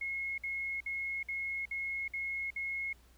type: tone bursts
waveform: sine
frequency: 2167 Hz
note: C#7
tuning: 40 cents flat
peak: -34 dBFS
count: 7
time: 0.01-2.93 s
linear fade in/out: 5 ms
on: 370 ms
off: 55 ms
effects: added 60 Hz sine -59 dBFS peak until 3.17 s + pink hiss -66 dBFS RMS until 3.17 s